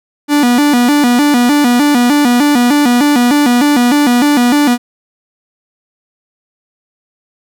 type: tone with vibrato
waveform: 45% pulse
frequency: 266.5 Hz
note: C4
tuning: 32 cents sharp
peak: -7 dBFS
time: 0.28-4.78 s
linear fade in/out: 50 ms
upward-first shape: square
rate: 3.3 Hz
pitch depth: 160 cents each way
effects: none